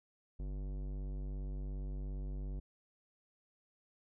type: tone with tanh clipping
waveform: sine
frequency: 48.65 Hz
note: G1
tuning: 12 cents flat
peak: -40 dBFS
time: 0.39-2.6 s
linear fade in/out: 10 ms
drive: 17 dB
effects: none